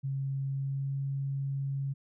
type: tone with pitch glide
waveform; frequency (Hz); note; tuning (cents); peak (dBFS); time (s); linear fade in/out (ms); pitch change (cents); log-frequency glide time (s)
sine; 136.3 to 137.57; C#3 to C#3; -29 to -13; -30; 0.03-1.94; 20; +16; 0.45-0.97
effects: none